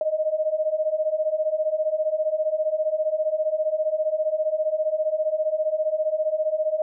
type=beating tone pair; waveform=sine; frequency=612 / 627 Hz; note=D#5 / D#5; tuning=-29 / +13 cents; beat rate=15 Hz; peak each=-25 / -23 dBFS; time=0.01-6.82 s; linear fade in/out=2 ms; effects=none